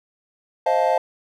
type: chord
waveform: triangle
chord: F dominant seventh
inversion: second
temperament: just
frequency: 523.8 / 628.6 / 698.5 / 873.1 Hz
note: C5 / Eb5 / F5 / A5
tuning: +2 / +18 / 0 / -14 cents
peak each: -20 dBFS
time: 0.66-0.98 s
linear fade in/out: 5 ms
effects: none